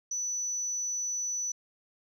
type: tone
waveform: sine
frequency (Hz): 5960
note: F#8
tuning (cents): +12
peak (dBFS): -29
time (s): 0.11-1.52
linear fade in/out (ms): 5
effects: tanh soft clip ceiling -25 dBFS